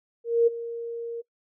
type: tone with ADSR envelope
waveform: sine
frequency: 466.2 Hz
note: A#4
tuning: in tune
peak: -14 dBFS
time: 0.24-1.22 s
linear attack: 230 ms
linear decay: 17 ms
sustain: -16 dB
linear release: 19 ms
effects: noise-tail reverb RT60 0.1 s tail -22 dB re dry